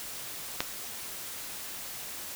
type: clicks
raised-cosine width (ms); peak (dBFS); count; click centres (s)
0.2; -9 / -25; 2; 0.605 / 0.615
effects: white hiss -40 dBFS RMS until 2.35 s